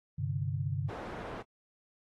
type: chord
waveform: sine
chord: G suspended fourth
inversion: none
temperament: just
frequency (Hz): 98 / 130.67 / 147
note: G2 / C3 / D3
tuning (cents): 0 / -2 / +2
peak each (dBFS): -35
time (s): 0.18-0.9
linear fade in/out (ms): 10
type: low-pass noise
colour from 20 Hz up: white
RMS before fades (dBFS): -42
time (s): 0.88-1.43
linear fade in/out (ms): 20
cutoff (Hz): 860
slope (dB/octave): 12
effects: AAC 32 kbps